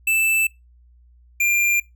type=tone pair in turn; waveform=square; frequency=2643 / 2390 Hz; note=E7 / D7; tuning=+4 / +30 cents; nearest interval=major second; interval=174 cents; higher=first; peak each=-17 dBFS; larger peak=neither; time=0.07-0.47 / 1.4-1.8 s; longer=neither; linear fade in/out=5 ms; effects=noise-tail reverb RT60 0.2 s tail -23 dB re dry + added 60 Hz sine -49 dBFS peak until 1.95 s